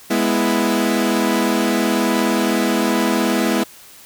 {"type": "chord", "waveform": "sawtooth", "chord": "E major", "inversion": "first", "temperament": "equal", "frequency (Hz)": [207.7, 246.9, 329.6], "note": ["G#3", "B3", "E4"], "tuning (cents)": [0, 0, 0], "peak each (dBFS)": -16, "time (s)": [0.1, 3.64], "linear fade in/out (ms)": 10, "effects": ["white hiss -43 dBFS RMS until 4.05 s"]}